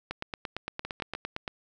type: two click trains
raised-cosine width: 0.3 ms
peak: -19 / -17 dBFS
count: 3 / 13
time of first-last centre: 0.85-1.15 / 0.11-1.478 s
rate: 6.66 / 8.77 Hz
effects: none